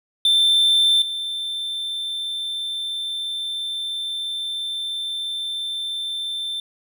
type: tone pair in turn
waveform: triangle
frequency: 3557 / 3557 Hz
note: A7 / A7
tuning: +18 / +18 cents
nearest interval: unison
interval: 0 cents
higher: neither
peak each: -12 / -23 dBFS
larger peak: first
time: 0.25-1.02 / 1.02-6.6 s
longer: second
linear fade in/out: 2 ms
effects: none